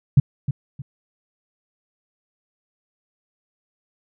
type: tone with echo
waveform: sine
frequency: 137.6 Hz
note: C#3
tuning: 12 cents flat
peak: -7 dBFS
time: 0.17-0.2 s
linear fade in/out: 5 ms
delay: 310 ms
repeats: 2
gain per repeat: -11 dB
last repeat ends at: 0.82 s
effects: none